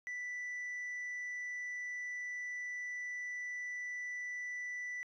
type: tone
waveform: sine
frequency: 1975.5 Hz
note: B6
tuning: in tune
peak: -36 dBFS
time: 0.07-5.03 s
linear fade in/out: 0 ms
effects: tanh soft clip ceiling -38 dBFS